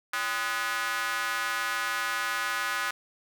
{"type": "tone with high-pass filter", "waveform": "square", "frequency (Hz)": 113.5, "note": "A#2", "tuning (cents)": -46, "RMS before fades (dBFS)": -30, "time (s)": [0.13, 2.91], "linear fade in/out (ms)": 5, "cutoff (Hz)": 1400, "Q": 2.8, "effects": []}